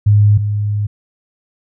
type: tone pair in turn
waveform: sine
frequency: 103.83 / 103.83 Hz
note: G#2 / G#2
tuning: 0 / 0 cents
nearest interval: unison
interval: 0 cents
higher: neither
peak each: -6 / -14 dBFS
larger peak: first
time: 0.06-0.38 / 0.38-0.87 s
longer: second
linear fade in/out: 10 ms
effects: none